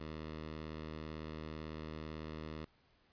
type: tone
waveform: 10% pulse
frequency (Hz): 78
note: D#2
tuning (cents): +5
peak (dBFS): -35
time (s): 0-2.65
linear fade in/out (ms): 5
effects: pink hiss -71 dBFS RMS until 3.12 s + resampled to 11025 Hz

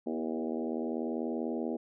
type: harmonic tone with a mistuned harmonic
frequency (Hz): 80.3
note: E2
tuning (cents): -45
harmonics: 3 / 4 / 5 / 6 / 7 / 8 / 9 / 10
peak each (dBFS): -35 / -37 / -39 / -41 / -44 / -44 / -48 / -50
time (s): 0.06-1.77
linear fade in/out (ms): 10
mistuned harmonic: 5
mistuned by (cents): -19
effects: none

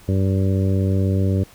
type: harmonic tone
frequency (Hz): 96.1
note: G2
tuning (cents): -34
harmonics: 1 / 2 / 3 / 4 / 5 / 6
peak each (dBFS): -17 / -23 / -27 / -29 / -31 / -33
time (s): 0.08-1.44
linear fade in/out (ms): 10
effects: pink hiss -48 dBFS RMS until 1.54 s

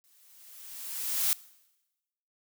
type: noise with exponential growth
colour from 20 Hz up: blue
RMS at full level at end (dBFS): -25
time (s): 0.04-1.33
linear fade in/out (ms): 0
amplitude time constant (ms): 280
effects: noise-tail reverb RT60 1.0 s tail -21 dB re dry

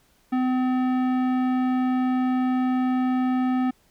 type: tone with tanh clipping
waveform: sine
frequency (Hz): 255.1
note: C4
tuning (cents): -44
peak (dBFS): -22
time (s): 0.32-3.71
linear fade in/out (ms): 10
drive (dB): 15
effects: pink hiss -62 dBFS RMS until 3.9 s

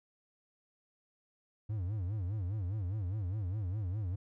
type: tone with vibrato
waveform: triangle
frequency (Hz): 98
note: G2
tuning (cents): 0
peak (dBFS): -31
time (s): 1.69-4.16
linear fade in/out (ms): 10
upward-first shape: sine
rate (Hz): 4.9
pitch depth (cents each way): 210
effects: none

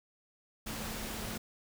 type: tone in noise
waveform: sine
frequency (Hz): 218.3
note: A3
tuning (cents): -13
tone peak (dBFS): -45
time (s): 0.66-1.38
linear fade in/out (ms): 10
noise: pink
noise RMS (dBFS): -40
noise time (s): 0.66-1.38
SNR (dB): -8
effects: none

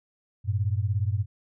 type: beating tone pair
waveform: sine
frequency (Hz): 95.8 / 112.8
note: G2 / A2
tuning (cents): -39 / +44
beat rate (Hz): 17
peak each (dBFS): -25 / -27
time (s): 0.44-1.26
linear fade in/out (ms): 50
effects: none

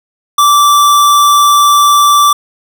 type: tone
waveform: square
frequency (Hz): 1166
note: D6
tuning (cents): -13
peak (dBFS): -5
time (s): 0.38-2.33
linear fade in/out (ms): 5
effects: none

